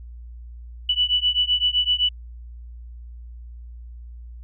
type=beating tone pair; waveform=sine; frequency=2960 / 2967.8 Hz; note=F#7 / F#7; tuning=0 / +5 cents; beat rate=7.8 Hz; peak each=-21 dBFS; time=0.89-2.09 s; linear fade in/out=5 ms; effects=added 59 Hz sine -36 dBFS peak until 4.43 s